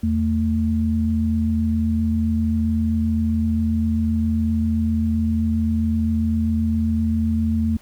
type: tone pair together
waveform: sine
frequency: 82.51 / 223.1 Hz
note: E2 / A3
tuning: +2 / +24 cents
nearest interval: octave + perfect fourth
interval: 1722 cents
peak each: -21 / -19 dBFS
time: 0.03-7.77 s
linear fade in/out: 5 ms
effects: pink hiss -52 dBFS RMS until 7.81 s